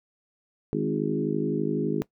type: harmonic tone with a mistuned harmonic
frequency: 51.91 Hz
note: G#1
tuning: in tune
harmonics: 3 / 4 / 5 / 6 / 7 / 8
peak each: -31 / -31 / -31 / -31 / -31 / -31 dBFS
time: 0.73-2.02 s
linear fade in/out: 0 ms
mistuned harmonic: 6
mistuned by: +18 cents
effects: noise-tail reverb RT60 0.1 s tail -19 dB re dry